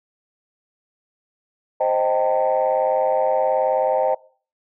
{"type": "chord", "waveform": "sine", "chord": "A half-diminished seventh", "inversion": "first", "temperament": "equal with one note detuned", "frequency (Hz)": [523.3, 622.3, 784, 902.7], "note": ["C5", "Eb5", "G5", "A5"], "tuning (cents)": [0, 0, 0, 44], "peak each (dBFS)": [-20, -20, -22, -24], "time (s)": [1.8, 4.15], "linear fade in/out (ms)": 10, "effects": ["noise-tail reverb RT60 0.4 s tail -20 dB re dry", "tanh soft clip ceiling -9 dBFS"]}